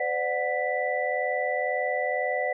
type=tone cluster; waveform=sine; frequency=509 / 591 / 733 / 1978 Hz; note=C5 / D5 / F#5 / B6; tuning=-48 / +11 / -16 / +2 cents; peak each=-30 dBFS; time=0-2.53 s; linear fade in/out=5 ms; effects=none